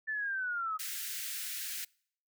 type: linear sweep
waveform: sine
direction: down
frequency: 1770 to 1251 Hz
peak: -32 dBFS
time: 0.07-0.78 s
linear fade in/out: 20 ms
type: high-pass noise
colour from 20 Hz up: white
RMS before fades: -39 dBFS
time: 0.79-1.85 s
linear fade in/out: 10 ms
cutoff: 1500 Hz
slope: 48 dB/octave
effects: noise-tail reverb RT60 0.6 s tail -26 dB re dry